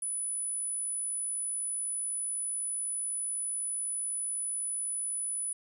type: tone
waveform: sine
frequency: 9956 Hz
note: D#9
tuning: in tune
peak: -30 dBFS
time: 0.02-5.53 s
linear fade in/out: 5 ms
effects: tanh soft clip ceiling -28 dBFS + 11-bit